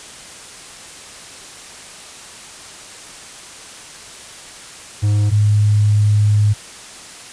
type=tone pair in turn; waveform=triangle / sine; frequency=103.83 / 104.55 Hz; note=G#2 / G#2; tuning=0 / +12 cents; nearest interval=unison; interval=12 cents; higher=second; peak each=-10 dBFS; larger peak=neither; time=5.02-5.31 / 5.31-6.54 s; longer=second; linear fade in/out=20 ms; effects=white hiss -36 dBFS RMS until 7.32 s + resampled to 22050 Hz